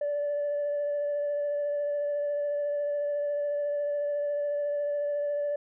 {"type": "tone with vibrato", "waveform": "sine", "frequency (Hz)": 581, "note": "D5", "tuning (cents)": -19, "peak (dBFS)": -25, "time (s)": [0.01, 5.56], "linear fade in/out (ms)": 5, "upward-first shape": "triangle", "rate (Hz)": 14, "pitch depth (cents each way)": 17, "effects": ["tanh soft clip ceiling -24 dBFS"]}